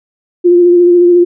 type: tone with vibrato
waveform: sine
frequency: 351 Hz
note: F4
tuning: 9 cents sharp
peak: -3 dBFS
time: 0.44-1.25 s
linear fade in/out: 20 ms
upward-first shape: sine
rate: 14 Hz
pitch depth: 24 cents each way
effects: none